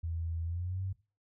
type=tone with pitch glide; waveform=sine; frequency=82.8 to 95.11 Hz; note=E2 to F#2; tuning=+8 to +48 cents; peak=-33 dBFS; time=0.03-0.93 s; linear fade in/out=10 ms; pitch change=+240 cents; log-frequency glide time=0.44-0.82 s; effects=noise-tail reverb RT60 0.3 s tail -17 dB re dry